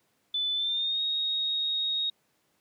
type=tone with pitch glide; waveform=sine; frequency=3500 to 3751 Hz; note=A7 to A#7; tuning=-10 to +10 cents; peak=-26 dBFS; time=0.34-2.1 s; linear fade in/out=5 ms; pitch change=+120 cents; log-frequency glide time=0.54-1.02 s; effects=pink hiss -71 dBFS RMS until 2.6 s + high-pass 150 Hz 12 dB/octave